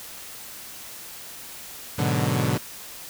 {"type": "chord", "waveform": "sawtooth", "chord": "G# half-diminished seventh", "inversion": "none", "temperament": "equal", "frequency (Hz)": [103.83, 123.47, 146.83, 185], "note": ["G#2", "B2", "D3", "F#3"], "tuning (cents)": [0, 0, 0, 0], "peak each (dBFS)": [-24, -21, -22, -25], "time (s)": [1.98, 2.58], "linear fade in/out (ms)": 10, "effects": ["white hiss -40 dBFS RMS until 3.09 s"]}